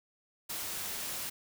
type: noise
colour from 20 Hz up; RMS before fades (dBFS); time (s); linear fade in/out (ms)
white; -38; 0.49-1.3; 10
effects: none